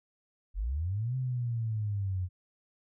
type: linear two-way sweep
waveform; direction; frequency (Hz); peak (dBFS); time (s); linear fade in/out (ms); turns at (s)
sine; up then down; 41.2 to 130.81 to 88.9; -29; 0.54-2.29; 50; 1.16
effects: none